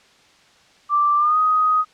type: tone with pitch glide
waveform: sine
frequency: 1174.7 to 1251.8 Hz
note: D6 to D#6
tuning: 0 to +10 cents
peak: -14 dBFS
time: 0.89-1.85 s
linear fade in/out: 50 ms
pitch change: +110 cents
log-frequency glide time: 1.17-1.38 s
effects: white hiss -53 dBFS RMS until 1.93 s + low-pass 5000 Hz 12 dB/octave